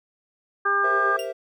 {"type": "harmonic tone", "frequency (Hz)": 400, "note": "G4", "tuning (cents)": 35, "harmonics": [1, 2, 3, 4], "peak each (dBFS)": [-29, -33, -21, -23], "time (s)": [0.65, 1.17], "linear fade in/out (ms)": 10}
{"type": "chord", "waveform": "triangle", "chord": "C dominant seventh", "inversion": "second", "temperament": "equal", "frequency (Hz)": [392, 466.2, 523.3, 659.3], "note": ["G4", "Bb4", "C5", "E5"], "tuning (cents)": [0, 0, 0, 0], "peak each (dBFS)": [-34, -32, -30, -30], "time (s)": [0.83, 1.33], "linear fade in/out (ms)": 20}
{"type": "tone with exponential decay", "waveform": "sawtooth", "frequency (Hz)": 2794, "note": "F7", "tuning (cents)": 0, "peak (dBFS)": -26, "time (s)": [1.19, 1.33], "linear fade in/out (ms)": 2, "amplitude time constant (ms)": 29}
{"effects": []}